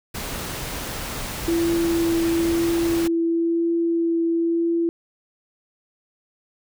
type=noise; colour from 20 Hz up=pink; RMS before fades=-30 dBFS; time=0.14-3.08 s; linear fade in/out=10 ms
type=tone with vibrato; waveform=sine; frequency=334.9 Hz; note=E4; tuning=27 cents sharp; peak=-18 dBFS; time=1.48-4.89 s; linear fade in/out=0 ms; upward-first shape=triangle; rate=1 Hz; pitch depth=11 cents each way
effects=none